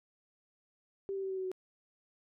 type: tone with pitch steps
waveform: sine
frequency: 392 / 387.9 / 383.9 / 380 / 376 / 372.1 Hz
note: G4 / G4 / G4 / F#4 / F#4 / F#4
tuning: 0 / -18 / -36 / +46 / +28 / +10 cents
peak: -34 dBFS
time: 1.09-1.516 s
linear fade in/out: 0 ms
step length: 71 ms
effects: none